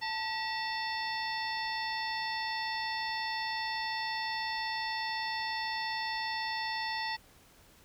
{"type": "harmonic tone with a mistuned harmonic", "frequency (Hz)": 888, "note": "A5", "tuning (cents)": 16, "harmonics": [1, 2, 3, 4, 5, 6], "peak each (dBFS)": [-36, -37, -44, -45, -41, -44], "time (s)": [0.01, 7.17], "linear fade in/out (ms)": 20, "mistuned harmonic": 2, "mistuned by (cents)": 140, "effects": ["pink hiss -60 dBFS RMS until 7.84 s"]}